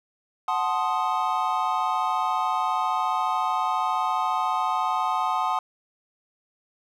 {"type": "chord", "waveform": "triangle", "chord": "F# diminished seventh", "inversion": "none", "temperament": "equal with one note detuned", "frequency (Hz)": [740, 874.4, 1046.5, 1244.5], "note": ["F#5", "A5", "C6", "Eb6"], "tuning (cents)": [0, -11, 0, 0], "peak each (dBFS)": -26, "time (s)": [0.48, 5.59], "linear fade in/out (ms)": 2, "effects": []}